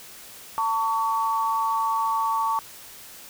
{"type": "tone pair together", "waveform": "sine", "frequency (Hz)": [896.3, 1128], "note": ["A5", "C#6"], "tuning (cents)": [32, 30], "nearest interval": "major third", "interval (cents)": 398, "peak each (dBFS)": -24, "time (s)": [0.58, 2.59], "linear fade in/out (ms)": 0, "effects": ["white hiss -44 dBFS RMS until 3.29 s"]}